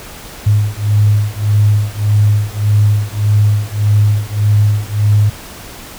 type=beating tone pair; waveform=sine; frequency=103.6 / 105.3 Hz; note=G#2 / G#2; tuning=-4 / +24 cents; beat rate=1.7 Hz; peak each=-12 / -12 dBFS; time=0.46-5.3 s; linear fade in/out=10 ms; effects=pink hiss -32 dBFS RMS until 5.98 s